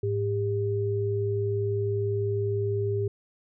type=tone pair together; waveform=sine; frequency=106.04 / 400 Hz; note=G#2 / G4; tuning=+37 / +35 cents; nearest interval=octave + major seventh; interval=2298 cents; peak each=-27 / -27 dBFS; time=0.03-3.08 s; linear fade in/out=5 ms; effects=none